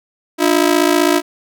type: ring-modulated tone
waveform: sawtooth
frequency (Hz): 325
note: E4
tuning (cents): -24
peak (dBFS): -4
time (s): 0.38-1.22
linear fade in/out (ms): 50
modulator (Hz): 27.8
effects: none